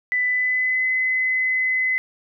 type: tone with pitch glide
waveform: sine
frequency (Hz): 1993 to 2030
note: B6 to B6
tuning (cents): +15 to +47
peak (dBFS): -18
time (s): 0.12-1.98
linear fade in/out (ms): 0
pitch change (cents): +32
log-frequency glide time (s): 0.25-0.9
effects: none